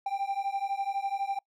triangle beating tone pair, 784 / 796 Hz, G5 / G5, 0 / +26 cents, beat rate 12 Hz, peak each -30 dBFS, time 0.06-1.39 s, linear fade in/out 5 ms, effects noise-tail reverb RT60 0.1 s tail -26 dB re dry

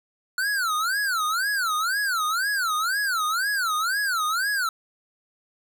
square tone with vibrato, 1436 Hz, F6, 48 cents sharp, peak -23 dBFS, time 0.38-4.69 s, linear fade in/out 2 ms, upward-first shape sine, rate 2 Hz, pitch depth 270 cents each way, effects none

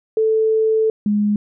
sine tone pair in turn, 440 / 207.7 Hz, A4 / G#3, 0 / 0 cents, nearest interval octave + minor second, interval 1300 cents, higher first, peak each -13 / -14 dBFS, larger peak first, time 0.17-0.9 / 1.06-1.36 s, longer first, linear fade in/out 2 ms, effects none

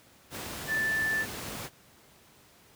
sine tone in noise, 1760 Hz, A6, in tune, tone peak -26 dBFS, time 0.67-1.26 s, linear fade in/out 50 ms, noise pink, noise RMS -38 dBFS, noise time 0.3-1.7 s, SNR +9 dB, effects pink hiss -58 dBFS RMS until 2.75 s + high-pass 80 Hz 12 dB/octave

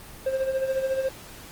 triangle tone with tremolo, 530 Hz, C5, 22 cents sharp, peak -19 dBFS, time 0.26-1.09 s, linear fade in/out 5 ms, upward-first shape sine, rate 14 Hz, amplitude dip 60%, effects pink hiss -44 dBFS RMS until 1.51 s + Opus 24 kbps

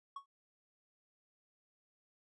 triangle tone with exponential decay, 1108.7 Hz, C#6, in tune, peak -37 dBFS, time 0.16-0.26 s, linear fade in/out 5 ms, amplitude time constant 21 ms, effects resampled to 24000 Hz

